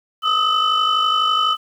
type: tone cluster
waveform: sine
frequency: 1237 / 1289 / 3019 Hz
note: D#6 / E6 / F#7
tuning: -10 / -39 / +34 cents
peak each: -18 dBFS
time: 0.22-1.57 s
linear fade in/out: 50 ms
effects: tanh soft clip ceiling -9 dBFS + 8-bit

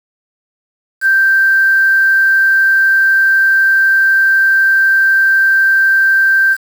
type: tone with quantisation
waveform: sine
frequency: 1568 Hz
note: G6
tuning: in tune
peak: -7 dBFS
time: 1.01-6.57 s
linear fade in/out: 50 ms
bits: 5
effects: none

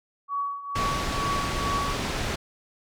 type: tone with tremolo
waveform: sine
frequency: 1129 Hz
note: C#6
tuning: 31 cents sharp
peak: -24 dBFS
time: 0.28-1.99 s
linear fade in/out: 50 ms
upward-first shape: triangle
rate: 2.2 Hz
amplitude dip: 80%
type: low-pass noise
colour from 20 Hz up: pink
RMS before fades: -29 dBFS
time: 0.75-2.36 s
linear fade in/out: 10 ms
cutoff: 5700 Hz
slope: 12 dB/octave
effects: none

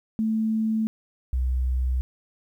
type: tone pair in turn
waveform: sine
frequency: 220.2 / 63.42 Hz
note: A3 / B1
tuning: +2 / +47 cents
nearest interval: octave + minor seventh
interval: 2155 cents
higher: first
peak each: -21 dBFS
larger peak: neither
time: 0.19-0.87 / 1.33-2.01 s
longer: neither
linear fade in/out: 0 ms
effects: 10-bit

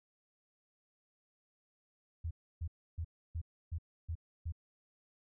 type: tone bursts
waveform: sine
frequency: 82.41 Hz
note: E2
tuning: in tune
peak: -35 dBFS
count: 7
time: 2.24-4.523 s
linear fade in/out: 10 ms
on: 69 ms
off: 300 ms
effects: none

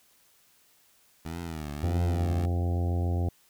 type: tone with vibrato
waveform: 15% pulse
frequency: 79 Hz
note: D#2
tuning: 27 cents sharp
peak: -28 dBFS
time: 1.25-2.46 s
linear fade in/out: 5 ms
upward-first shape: triangle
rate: 1.6 Hz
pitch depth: 170 cents each way
type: harmonic tone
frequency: 87.31 Hz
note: F2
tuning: in tune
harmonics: 1 / 2 / 3 / 4 / 5 / 6 / 7 / 8 / 9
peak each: -25 / -37 / -38 / -39 / -44 / -44 / -48 / -43 / -45 dBFS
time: 1.83-3.29 s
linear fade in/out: 5 ms
effects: white hiss -63 dBFS RMS until 3.49 s

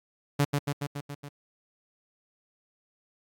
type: tone with echo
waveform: sawtooth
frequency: 143.5 Hz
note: D3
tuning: 40 cents flat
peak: -17 dBFS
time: 0.39-0.45 s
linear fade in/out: 10 ms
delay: 140 ms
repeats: 6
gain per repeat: -3 dB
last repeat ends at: 1.29 s
effects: AAC 48 kbps

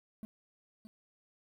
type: tone with echo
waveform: triangle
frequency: 217.5 Hz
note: A3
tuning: 20 cents flat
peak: -38 dBFS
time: 0.23-0.25 s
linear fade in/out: 0 ms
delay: 620 ms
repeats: 1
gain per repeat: -8 dB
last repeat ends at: 0.87 s
effects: 11-bit

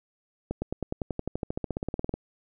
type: accelerating click train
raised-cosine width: 2 ms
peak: -16 dBFS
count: 23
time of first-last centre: 0.51-2.14 s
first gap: 110 ms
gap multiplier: 0.96
effects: none

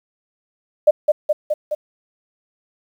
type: tone with echo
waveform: sine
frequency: 603 Hz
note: D5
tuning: 46 cents sharp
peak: -6 dBFS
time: 0.87-0.91 s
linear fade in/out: 10 ms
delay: 210 ms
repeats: 4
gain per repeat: -3 dB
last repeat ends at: 1.75 s
effects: 8-bit

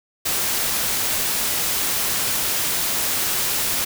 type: noise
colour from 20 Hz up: white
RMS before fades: -22 dBFS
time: 0.25-3.85 s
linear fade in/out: 10 ms
effects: none

